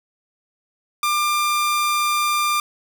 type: tone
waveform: sawtooth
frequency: 1194 Hz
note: D6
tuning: 28 cents sharp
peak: -14 dBFS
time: 1.03-2.6 s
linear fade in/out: 2 ms
effects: none